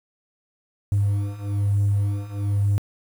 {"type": "beating tone pair", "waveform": "triangle", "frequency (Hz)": [100.4, 101.5], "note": ["G2", "G#2"], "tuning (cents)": [42, -39], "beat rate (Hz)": 1.1, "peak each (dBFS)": [-21, -19], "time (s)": [0.92, 2.78], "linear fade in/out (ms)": 0, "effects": ["tanh soft clip ceiling -12 dBFS", "8-bit"]}